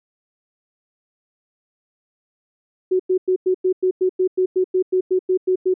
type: tone bursts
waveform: sine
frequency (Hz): 370.7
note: F#4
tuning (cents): +3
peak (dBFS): -14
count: 16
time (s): 2.91-5.741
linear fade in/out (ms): 10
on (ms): 86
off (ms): 97
effects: none